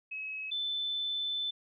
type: tone pair in turn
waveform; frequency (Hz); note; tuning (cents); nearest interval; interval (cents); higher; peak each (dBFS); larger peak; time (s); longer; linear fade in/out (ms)
sine; 2564 / 3521; E7 / A7; -49 / 0; perfect fourth; 549; second; -36 / -31; second; 0.11-0.51 / 0.51-1.51; second; 10
effects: none